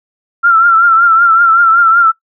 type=tone with vibrato; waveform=sine; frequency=1361 Hz; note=F6; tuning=45 cents flat; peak=-4 dBFS; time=0.43-2.12 s; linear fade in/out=20 ms; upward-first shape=triangle; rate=5.3 Hz; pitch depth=74 cents each way; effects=noise-tail reverb RT60 0.1 s tail -17 dB re dry